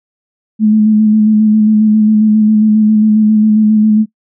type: tone with vibrato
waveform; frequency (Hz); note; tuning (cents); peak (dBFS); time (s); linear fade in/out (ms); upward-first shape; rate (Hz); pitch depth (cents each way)
sine; 214.8; A3; -41; -5; 0.59-4.06; 50; square; 7.4; 19
effects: noise-tail reverb RT60 0.1 s tail -22 dB re dry